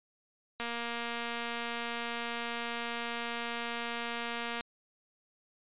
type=click train; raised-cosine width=0.3 ms; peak=-21 dBFS; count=943; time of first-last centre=0.6-4.609 s; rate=235 Hz; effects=resampled to 8000 Hz